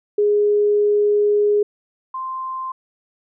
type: tone pair in turn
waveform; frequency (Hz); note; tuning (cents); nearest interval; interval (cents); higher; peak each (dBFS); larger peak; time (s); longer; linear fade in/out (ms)
sine; 414.5 / 1044.5; G#4 / C6; -3 / -3; octave + major third; 1600; second; -13 / -24; first; 0.18-1.63 / 2.14-2.72; first; 5
effects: none